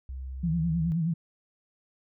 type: tone with pitch glide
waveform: sine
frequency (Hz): 65.41 to 71.74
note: C2 to D2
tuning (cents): 0 to -40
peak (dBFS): -34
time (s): 0.09-0.92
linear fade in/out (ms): 0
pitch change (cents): +160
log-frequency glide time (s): 0.43-0.51
type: tone with vibrato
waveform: sine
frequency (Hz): 164.81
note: E3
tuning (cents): 0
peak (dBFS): -24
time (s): 0.43-1.14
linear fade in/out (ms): 10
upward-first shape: sine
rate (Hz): 9.5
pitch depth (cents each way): 91
effects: none